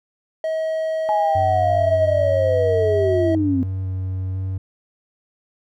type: tone with pitch glide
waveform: triangle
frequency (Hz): 638 to 642.4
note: D#5 to E5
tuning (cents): +43 to -45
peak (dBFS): -18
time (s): 0.44-3.35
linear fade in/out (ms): 2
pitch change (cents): +12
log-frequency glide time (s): 2.53-2.91
type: linear sweep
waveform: sine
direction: down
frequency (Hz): 846 to 255.2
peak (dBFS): -17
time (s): 1.09-3.63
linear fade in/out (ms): 0
type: tone with vibrato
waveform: triangle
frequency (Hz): 94.2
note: F#2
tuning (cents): +32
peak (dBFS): -20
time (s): 1.35-4.58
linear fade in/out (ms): 5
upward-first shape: square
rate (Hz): 1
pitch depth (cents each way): 10
effects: none